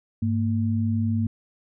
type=tone pair together; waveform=sine; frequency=101.7 / 228.3 Hz; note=G#2 / A#3; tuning=-36 / -36 cents; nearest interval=octave + major second; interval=1400 cents; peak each=-23 / -24 dBFS; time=0.22-1.27 s; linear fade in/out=5 ms; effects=none